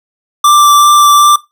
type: tone with vibrato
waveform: square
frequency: 1174.7 Hz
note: D6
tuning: in tune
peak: -4 dBFS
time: 0.44-1.36 s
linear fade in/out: 5 ms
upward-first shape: triangle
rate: 2.6 Hz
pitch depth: 11 cents each way
effects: noise-tail reverb RT60 0.2 s tail -17 dB re dry